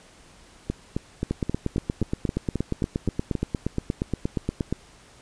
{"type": "two click trains", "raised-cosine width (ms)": 3, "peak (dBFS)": [-11, -12], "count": [30, 11], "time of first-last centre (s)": [[1.31, 4.726], [0.7, 3.353]], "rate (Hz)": [8.49, 3.77], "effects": ["pink hiss -52 dBFS RMS until 5.21 s", "resampled to 22050 Hz"]}